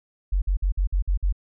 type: tone bursts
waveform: sine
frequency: 46.2 Hz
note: F#1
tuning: 2 cents flat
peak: -18 dBFS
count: 7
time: 0.32-1.326 s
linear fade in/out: 10 ms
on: 100 ms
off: 51 ms
effects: none